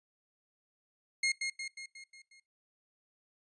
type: tone with echo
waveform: sawtooth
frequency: 2144 Hz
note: C7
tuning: 42 cents sharp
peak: -24 dBFS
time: 1.23-1.32 s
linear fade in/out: 5 ms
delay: 180 ms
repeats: 6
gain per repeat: -5 dB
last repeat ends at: 2.4 s
effects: noise-tail reverb RT60 0.3 s tail -23 dB re dry + resampled to 22050 Hz